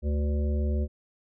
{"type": "harmonic tone with a mistuned harmonic", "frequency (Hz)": 73.42, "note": "D2", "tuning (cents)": 0, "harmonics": [1, 3, 5, 7, 8], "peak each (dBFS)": [-24, -34, -38, -41, -42], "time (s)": [0.02, 0.88], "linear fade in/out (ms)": 50, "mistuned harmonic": 7, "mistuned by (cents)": -46, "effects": []}